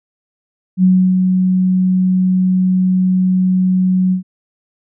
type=tone with ADSR envelope; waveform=sine; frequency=185 Hz; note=F#3; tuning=in tune; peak=-6 dBFS; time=0.77-4.23 s; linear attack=63 ms; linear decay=310 ms; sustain=-4 dB; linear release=110 ms; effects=none